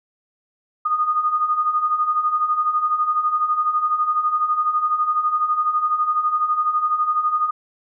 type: beating tone pair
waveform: sine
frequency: 1222 / 1234 Hz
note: D#6 / D#6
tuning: -32 / -15 cents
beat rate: 12 Hz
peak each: -24 / -18 dBFS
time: 0.85-7.51 s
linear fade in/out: 10 ms
effects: none